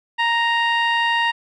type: tone with low-pass filter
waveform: 15% pulse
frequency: 932.3 Hz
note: A#5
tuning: in tune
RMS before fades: -19 dBFS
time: 0.18-1.32 s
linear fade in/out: 20 ms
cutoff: 2600 Hz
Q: 0.97
effects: none